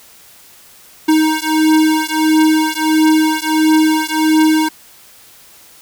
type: beating tone pair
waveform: square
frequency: 312.5 / 314 Hz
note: D#4 / D#4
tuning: +8 / +16 cents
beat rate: 1.5 Hz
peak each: -14 dBFS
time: 1.08-4.69 s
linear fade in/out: 10 ms
effects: white hiss -43 dBFS RMS until 5.81 s